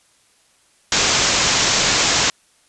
white low-pass noise, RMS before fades -17 dBFS, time 0.92-2.3 s, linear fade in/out 2 ms, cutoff 7400 Hz, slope 96 dB/octave, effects white hiss -57 dBFS RMS until 2.68 s + resampled to 24000 Hz

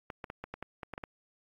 clicks, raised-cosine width 0.5 ms, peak -24 dBFS, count 10, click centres 0.102 / 0.242 / 0.301 / 0.44 / 0.54 / 0.626 / 0.832 / 0.937 / 0.979 / 1.038 s, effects AAC 48 kbps

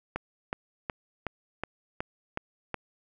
click train, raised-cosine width 0.5 ms, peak -16 dBFS, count 8, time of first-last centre 0.16-2.743 s, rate 2.71 Hz, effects none

